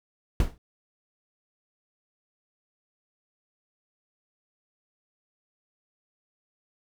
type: noise with exponential decay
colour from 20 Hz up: brown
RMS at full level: -18 dBFS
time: 0.4-0.58 s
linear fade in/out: 2 ms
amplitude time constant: 37 ms
effects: none